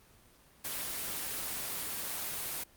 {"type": "noise", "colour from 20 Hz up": "white", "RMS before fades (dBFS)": -37, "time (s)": [0.64, 2.64], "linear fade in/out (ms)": 10, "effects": ["pink hiss -61 dBFS RMS until 2.76 s", "Opus 24 kbps"]}